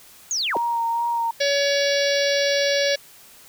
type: linear sweep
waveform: sine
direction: down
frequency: 6840 to 257.5 Hz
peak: -21 dBFS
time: 0.31-0.57 s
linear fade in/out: 0 ms
type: tone with vibrato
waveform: sine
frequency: 932.3 Hz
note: A#5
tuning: in tune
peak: -20 dBFS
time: 0.55-1.31 s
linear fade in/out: 5 ms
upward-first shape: sine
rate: 2.4 Hz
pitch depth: 19 cents each way
type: harmonic tone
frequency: 565 Hz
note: C#5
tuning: 33 cents sharp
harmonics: 1 / 3 / 4 / 5 / 6 / 7 / 8 / 9 / 10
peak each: -20 / -27 / -29 / -33 / -30 / -30 / -30 / -32 / -31 dBFS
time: 1.4-2.96 s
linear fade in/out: 10 ms
effects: white hiss -48 dBFS RMS until 3.48 s